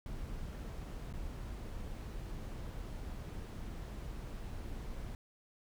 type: noise with dropouts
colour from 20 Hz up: brown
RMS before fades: -43 dBFS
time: 0.06-5.15 s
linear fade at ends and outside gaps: 1 ms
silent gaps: 1.127-1.137 s
effects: none